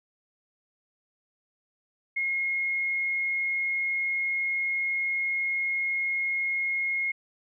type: tone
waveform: sine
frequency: 2154 Hz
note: C7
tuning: 50 cents sharp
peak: -25 dBFS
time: 2.16-7.12 s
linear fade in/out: 10 ms
effects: none